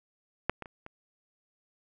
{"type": "clicks", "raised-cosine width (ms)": 0.5, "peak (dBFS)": [-10, -24, -30, -28], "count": 4, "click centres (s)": [0.496, 0.623, 0.658, 0.864], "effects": []}